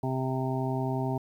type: harmonic tone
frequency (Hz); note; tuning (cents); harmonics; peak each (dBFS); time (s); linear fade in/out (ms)
130.81; C3; 0; 1 / 2 / 3 / 5 / 6 / 7; -30 / -33 / -35 / -37 / -38 / -38; 0.03-1.18; 5
effects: 10-bit